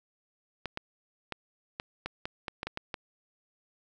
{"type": "clicks", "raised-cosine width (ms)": 0.3, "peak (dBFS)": -18, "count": 11, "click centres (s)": [0.657, 0.774, 1.323, 1.799, 2.06, 2.255, 2.482, 2.631, 2.67, 2.774, 2.942], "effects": []}